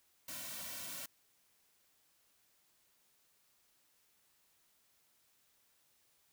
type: noise with comb filter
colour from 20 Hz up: white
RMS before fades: -45 dBFS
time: 0.28-1.06 s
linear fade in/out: 5 ms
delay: 2.4 ms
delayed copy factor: -0.95
effects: white hiss -73 dBFS RMS until 6.32 s